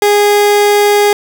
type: tone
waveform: 30% pulse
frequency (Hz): 411.9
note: G#4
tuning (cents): -14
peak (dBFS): -4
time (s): 0.02-1.13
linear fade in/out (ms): 2
effects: none